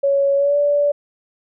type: tone with pitch glide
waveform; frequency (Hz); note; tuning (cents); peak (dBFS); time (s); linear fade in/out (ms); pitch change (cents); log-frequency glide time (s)
sine; 557 to 579; C#5 to D5; +8 to -25; -13; 0.03-0.92; 10; +67; 0.36-0.57
effects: none